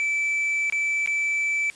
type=tone with dropouts; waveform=triangle; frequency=2317 Hz; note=D7; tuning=24 cents flat; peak=-20 dBFS; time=0-1.7 s; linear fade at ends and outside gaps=0 ms; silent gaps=0.699-0.724 / 1.061-1.074 s; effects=white hiss -49 dBFS RMS until 1.75 s + resampled to 22050 Hz